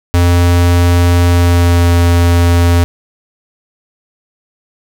square tone with pitch glide, 87.31 to 86.31 Hz, F2 to F2, 0 to -20 cents, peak -7 dBFS, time 0.14-2.84 s, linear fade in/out 0 ms, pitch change -20 cents, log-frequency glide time 1.28-1.9 s, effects none

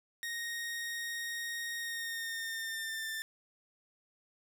sawtooth tone with pitch glide, 1864.7 to 1781.5 Hz, A#6 to A6, 0 to +21 cents, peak -33 dBFS, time 0.23-3.22 s, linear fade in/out 0 ms, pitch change -79 cents, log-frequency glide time 1.78-3.1 s, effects none

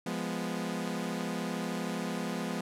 sawtooth chord, F diminished, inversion none, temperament equal, 174.61 / 207.7 / 246.9 Hz, F3 / Ab3 / Cb4, 0 / 0 / 0 cents, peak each -33 dBFS, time 0.06-2.61 s, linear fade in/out 5 ms, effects low-pass 12000 Hz 12 dB/octave

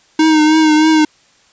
square tone with vibrato, 311.1 Hz, D#4, in tune, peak -8 dBFS, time 0.19-1.05 s, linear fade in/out 5 ms, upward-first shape triangle, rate 3.2 Hz, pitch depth 42 cents each way, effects white hiss -51 dBFS RMS until 1.52 s + resampled to 16000 Hz

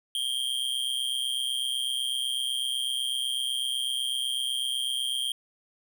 square tone with amplitude modulation, 3200 Hz, G7, 35 cents sharp, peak -24 dBFS, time 0.15-5.32 s, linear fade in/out 2 ms, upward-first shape sine, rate 128 Hz, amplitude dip 85%, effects none

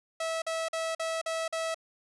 sawtooth tone bursts, 651 Hz, E5, 22 cents flat, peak -26 dBFS, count 6, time 0.2-1.745 s, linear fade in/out 5 ms, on 220 ms, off 45 ms, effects resampled to 24000 Hz

